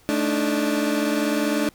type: tone cluster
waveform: 30% pulse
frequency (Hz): 217.5 / 293.1 / 313.3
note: A3 / D4 / D#4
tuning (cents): -20 / -3 / +12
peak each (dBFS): -23 / -20 / -25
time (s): 0.09-1.69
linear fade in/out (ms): 0
effects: pink hiss -55 dBFS RMS until 1.74 s